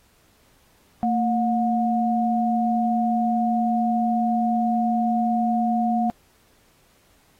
sine tone pair together, 227.3 / 721.6 Hz, A#3 / F#5, -43 / -44 cents, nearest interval octave + minor sixth, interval 1999 cents, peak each -21 / -22 dBFS, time 1.03-6.1 s, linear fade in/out 0 ms, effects pink hiss -60 dBFS RMS until 7.39 s + AAC 48 kbps

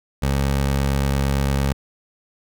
20% pulse tone, 68.8 Hz, C#2, 12 cents flat, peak -13 dBFS, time 0.22-1.73 s, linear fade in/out 10 ms, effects none

